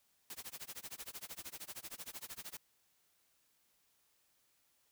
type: noise with tremolo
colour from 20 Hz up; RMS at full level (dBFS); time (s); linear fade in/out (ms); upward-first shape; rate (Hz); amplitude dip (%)
white; -45; 0.3-2.57; 2; sine; 13; 100
effects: white hiss -75 dBFS RMS until 4.91 s